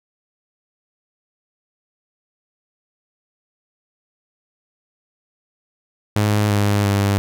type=tone with pitch steps; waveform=sawtooth; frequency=104.7 / 102.43 / 100.2 Hz; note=G#2 / G#2 / G2; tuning=+15 / -23 / +38 cents; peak=-11 dBFS; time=6.16-7.18 s; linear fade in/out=0 ms; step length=340 ms; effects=none